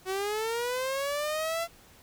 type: linear sweep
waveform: sawtooth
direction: up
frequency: 370 to 682 Hz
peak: -25 dBFS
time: 0.05-1.68 s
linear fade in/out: 50 ms
effects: pink hiss -56 dBFS RMS until 2.02 s